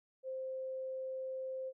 sine tone, 523.3 Hz, C5, in tune, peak -38 dBFS, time 0.23-1.73 s, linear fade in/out 50 ms, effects none

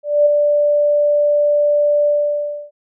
sine tone with ADSR envelope, 587.3 Hz, D5, in tune, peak -7 dBFS, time 0.03-2.71 s, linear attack 230 ms, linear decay 11 ms, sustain -4 dB, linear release 640 ms, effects none

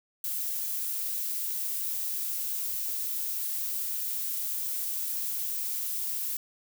violet noise, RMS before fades -32 dBFS, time 0.24-6.37 s, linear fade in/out 2 ms, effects none

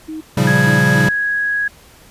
sine tone bursts, 314.1 Hz, D#4, 16 cents sharp, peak -24 dBFS, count 4, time 0.08-1.08 s, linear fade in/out 10 ms, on 130 ms, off 160 ms
square chord, G half-diminished seventh, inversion first, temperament equal, 116.54 / 138.59 / 174.61 / 196 Hz, Bb2 / Db3 / F3 / G3, 0 / 0 / 0 / 0 cents, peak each -21 / -16 / -20 / -18 dBFS, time 0.37-1.09 s, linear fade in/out 5 ms
sine tone, 1661.2 Hz, G#6, in tune, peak -15 dBFS, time 0.47-1.68 s, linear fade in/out 5 ms
effects pink hiss -45 dBFS RMS until 2.1 s + resampled to 32000 Hz

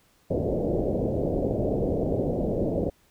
white low-pass noise, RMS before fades -26 dBFS, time 0.3-2.9 s, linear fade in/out 10 ms, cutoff 610 Hz, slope 48 dB/octave, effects pink hiss -63 dBFS RMS until 3.1 s

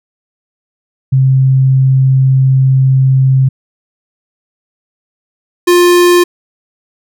sine / square tone pair in turn, 132.5 / 352.3 Hz, C3 / F4, +22 / +15 cents, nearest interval octave + perfect fourth, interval 1693 cents, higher second, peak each -5 dBFS, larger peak neither, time 1.12-3.49 / 5.67-6.24 s, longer first, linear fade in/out 10 ms, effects none

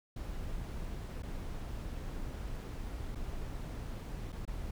brown noise with dropouts, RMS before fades -40 dBFS, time 0.16-4.71 s, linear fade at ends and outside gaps 5 ms, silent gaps 1.223-1.231 / 3.15-3.154 / 4.322-4.326 / 4.453-4.476 s, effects none

